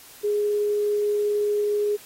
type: tone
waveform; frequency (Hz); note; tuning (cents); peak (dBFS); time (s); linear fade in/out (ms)
sine; 415.3; G#4; 0; -20; 0.23-1.97; 20
effects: white hiss -47 dBFS RMS until 2.05 s + AAC 48 kbps